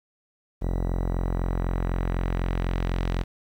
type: tone with low-pass filter sweep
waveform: sawtooth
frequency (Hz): 43.99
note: F1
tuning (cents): +13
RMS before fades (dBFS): -26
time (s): 0.61-3.24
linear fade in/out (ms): 20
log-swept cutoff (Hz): 670 to 4200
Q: 0.88
effects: 9-bit